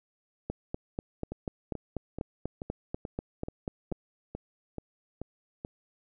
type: two click trains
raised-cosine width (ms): 2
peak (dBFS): -19 / -23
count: 15 / 11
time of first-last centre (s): 0.5-3.923 / 1.32-5.649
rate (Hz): 4.09 / 2.31
effects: none